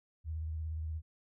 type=tone with vibrato; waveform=sine; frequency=79.2 Hz; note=D#2; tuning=31 cents sharp; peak=-35 dBFS; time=0.24-1.02 s; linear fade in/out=50 ms; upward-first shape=triangle; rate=17 Hz; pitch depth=61 cents each way; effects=none